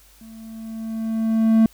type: tone with level ramp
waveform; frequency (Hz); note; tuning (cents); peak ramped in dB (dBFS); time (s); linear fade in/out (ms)
triangle; 223; A3; +23; -38 to -8; 0.21-1.66; 2
effects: added 50 Hz sine -53 dBFS peak until 1.73 s + white hiss -53 dBFS RMS until 1.73 s